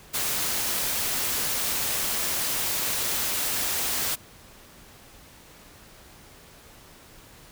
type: noise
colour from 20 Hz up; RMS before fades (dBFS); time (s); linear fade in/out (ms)
white; -27; 0.13-4.16; 20
effects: pink hiss -50 dBFS RMS until 7.51 s